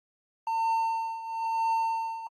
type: tone with tremolo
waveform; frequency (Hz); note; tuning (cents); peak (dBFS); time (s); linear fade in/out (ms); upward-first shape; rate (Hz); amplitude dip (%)
triangle; 904; A5; +47; -21; 0.47-2.27; 2; triangle; 1; 80
effects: AAC 48 kbps